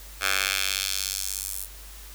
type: tone with high-pass filter sweep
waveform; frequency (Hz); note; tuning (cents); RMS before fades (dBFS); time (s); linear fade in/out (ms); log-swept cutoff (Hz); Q
10% pulse; 96.8; G2; -21; -28; 0.2-1.68; 50; 1500 to 11000; 1.1
effects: added 50 Hz sine -43 dBFS peak until 2.14 s + white hiss -46 dBFS RMS until 2.14 s